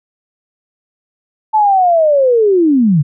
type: linear sweep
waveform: sine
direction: down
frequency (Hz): 880 to 133.3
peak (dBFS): -7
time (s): 1.53-3.03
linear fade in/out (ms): 20
effects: none